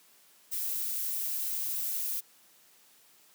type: noise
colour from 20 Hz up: violet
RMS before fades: -33 dBFS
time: 0.51-2.21 s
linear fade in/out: 20 ms
effects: white hiss -61 dBFS RMS until 3.34 s + high-pass 150 Hz 12 dB/octave